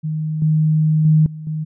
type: tone with level steps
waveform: sine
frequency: 155.56 Hz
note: D#3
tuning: in tune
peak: -19 / -12 / -9 / -28 / -20 dBFS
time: 0.03-1.65 s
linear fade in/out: 20 ms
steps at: 0.42 / 1.05 / 1.26 / 1.47 s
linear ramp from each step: 2 ms
effects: none